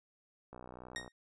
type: click train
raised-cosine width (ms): 1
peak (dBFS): -35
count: 35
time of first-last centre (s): 0.53-1.078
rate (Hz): 62
type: tone with exponential decay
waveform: sawtooth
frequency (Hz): 1863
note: A#6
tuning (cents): -2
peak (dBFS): -31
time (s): 0.96-1.12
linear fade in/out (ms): 1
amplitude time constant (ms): 33
effects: resampled to 22050 Hz